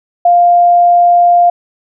sine tone, 700 Hz, F5, 4 cents sharp, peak -4 dBFS, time 0.25-1.5 s, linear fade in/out 5 ms, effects none

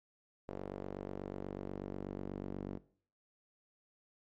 sawtooth tone with band-pass filter sweep, 48.19 Hz, G1, 29 cents flat, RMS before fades -43 dBFS, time 0.48-2.78 s, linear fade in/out 10 ms, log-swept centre 480 to 300 Hz, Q 1.3, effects noise-tail reverb RT60 0.5 s tail -18 dB re dry + MP3 48 kbps

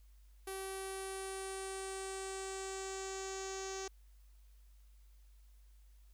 sawtooth tone with low-pass filter sweep, 384.6 Hz, G4, 33 cents flat, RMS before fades -43 dBFS, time 0.47-3.88 s, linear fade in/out 5 ms, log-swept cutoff 11000 to 6400 Hz, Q 5.4, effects added 50 Hz sine -58 dBFS peak until 6.13 s + white hiss -75 dBFS RMS until 6.13 s

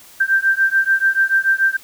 sine beating tone pair, 1568 / 1574.9 Hz, G6 / G6, 0 / +8 cents, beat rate 6.9 Hz, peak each -16 / -16 dBFS, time 0.2-1.77 s, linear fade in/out 10 ms, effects white hiss -44 dBFS RMS until 1.83 s

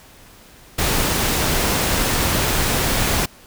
pink noise, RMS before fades -19 dBFS, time 0.78-3.26 s, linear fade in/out 10 ms, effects pink hiss -46 dBFS RMS until 3.46 s

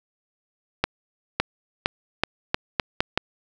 accelerating click train, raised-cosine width 0.3 ms, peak -3 dBFS, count 8, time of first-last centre 0.84-3.176 s, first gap 560 ms, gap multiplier 0.82, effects none

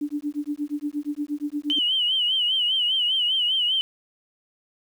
sine tone with tremolo, 293.4 Hz, D4, 2 cents flat, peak -22 dBFS, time 0.01-1.79 s, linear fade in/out 5 ms, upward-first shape sine, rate 8.5 Hz, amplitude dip 100%
sine tone with vibrato, 3013 Hz, F#7, 31 cents sharp, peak -19 dBFS, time 1.7-3.81 s, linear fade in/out 0 ms, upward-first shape sine, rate 5 Hz, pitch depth 86 cents each way
effects tanh soft clip ceiling -11 dBFS + 9-bit

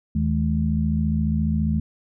sine tone cluster, 79.2 / 159.5 / 214 Hz, D#2 / D#3 / A3, +31 / +43 / -48 cents, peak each -23 / -24 / -23 dBFS, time 0.15-1.8 s, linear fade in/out 5 ms, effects none

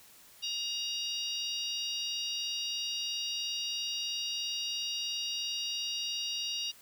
harmonic tone, 943 Hz, A#5, 20 cents sharp, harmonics 3 / 4 / 5 / 6, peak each -36 / -38 / -40 / -42 dBFS, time 0.42-6.72 s, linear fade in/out 20 ms, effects white hiss -57 dBFS RMS until 6.81 s

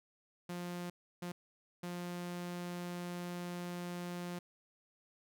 sawtooth tone bursts at uneven times, 176.1 Hz, F3, 15 cents sharp, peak -36 dBFS, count 3, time 0.49-0.9 / 1.22-1.32 / 1.83-4.39 s, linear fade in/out 5 ms, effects none

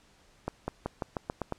accelerating click train, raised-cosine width 1 ms, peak -17 dBFS, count 8, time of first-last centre 0.48-1.523 s, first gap 200 ms, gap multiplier 0.9, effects pink hiss -62 dBFS RMS until 1.58 s + low-pass 8000 Hz 12 dB/octave

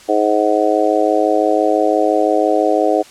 harmonic tone, 105.9 Hz, G#2, 34 cents sharp, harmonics 3 / 4 / 5 / 6 / 7, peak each -18 / -18 / -18 / -18 / -18 dBFS, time 0.08-3.03 s, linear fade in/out 20 ms, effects white hiss -41 dBFS RMS until 3.1 s + low-pass 8000 Hz 12 dB/octave

